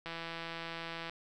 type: click train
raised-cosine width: 0.3 ms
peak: -25 dBFS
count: 173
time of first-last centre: 0.06-1.096 s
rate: 166 Hz
effects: none